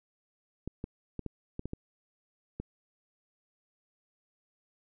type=clicks; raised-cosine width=3 ms; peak=-23 dBFS; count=8; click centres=0.676 / 0.841 / 1.193 / 1.263 / 1.594 / 1.656 / 1.734 / 2.6 s; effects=none